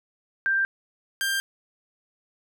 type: tone pair in turn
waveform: sine / sawtooth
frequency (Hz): 1579 / 1588.1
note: G6 / G6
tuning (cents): +12 / +22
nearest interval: unison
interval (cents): 10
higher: second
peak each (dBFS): -20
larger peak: neither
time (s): 0.46-0.65 / 1.21-1.4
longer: neither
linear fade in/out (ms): 0
effects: none